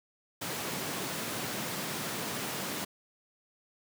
pink high-pass noise, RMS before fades -36 dBFS, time 0.41-2.85 s, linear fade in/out 10 ms, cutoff 130 Hz, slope 24 dB/octave, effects none

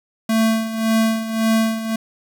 square tone with tremolo, 223 Hz, A3, 23 cents sharp, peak -14 dBFS, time 0.29-1.96 s, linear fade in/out 5 ms, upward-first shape sine, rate 1.8 Hz, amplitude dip 70%, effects 7-bit

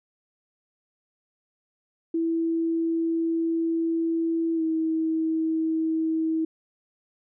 sine tone with pitch glide, 329.6 to 321 Hz, E4 to E4, 0 to -46 cents, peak -22 dBFS, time 2.14-6.45 s, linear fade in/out 5 ms, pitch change -46 cents, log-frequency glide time 4.55-4.62 s, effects none

